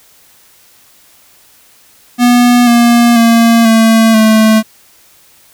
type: tone with pitch steps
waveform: square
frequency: 243.4 / 237 / 230.8 / 224.8 / 218.9 Hz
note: B3 / A#3 / A#3 / A3 / A3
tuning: -25 / +29 / -17 / +37 / -9 cents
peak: -5 dBFS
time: 2.18-4.63 s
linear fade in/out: 50 ms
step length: 490 ms
effects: white hiss -45 dBFS RMS until 5.53 s